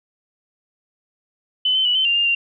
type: tone with pitch steps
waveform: sine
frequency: 3023 / 3071 / 2950 / 3071 / 2790 / 2808 / 2774 Hz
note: F#7 / G7 / F#7 / G7 / F7 / F7 / F7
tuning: +36 / -36 / -6 / -36 / -2 / +9 / -12 cents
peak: -15 dBFS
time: 1.65-2.35 s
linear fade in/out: 5 ms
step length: 100 ms
effects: none